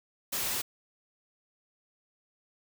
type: noise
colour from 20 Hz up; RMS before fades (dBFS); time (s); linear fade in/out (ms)
white; -32; 0.32-0.62; 10
effects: none